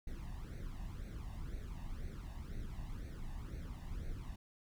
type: noise with flanger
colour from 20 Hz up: brown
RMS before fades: -44 dBFS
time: 0.07-4.36 s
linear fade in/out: 5 ms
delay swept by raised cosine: 0.48 to 1.11 ms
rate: 2 Hz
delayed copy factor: +0.75
effects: none